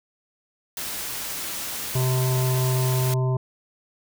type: noise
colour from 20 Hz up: white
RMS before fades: -31 dBFS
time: 0.77-3.14 s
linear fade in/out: 2 ms
type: harmonic tone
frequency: 128.6 Hz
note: C3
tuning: 30 cents flat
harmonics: 1 / 3 / 5 / 7 / 8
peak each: -20 / -30 / -34 / -37 / -38 dBFS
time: 1.95-3.37 s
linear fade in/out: 5 ms
effects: none